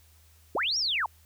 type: linear two-way sweep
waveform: sine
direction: up then down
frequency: 260.3 to 5740 to 788 Hz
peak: -25 dBFS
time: 0.55-1.06 s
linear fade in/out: 2 ms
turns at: 0.78 s
effects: added 79 Hz sine -57 dBFS peak until 1.25 s + white hiss -62 dBFS RMS until 1.25 s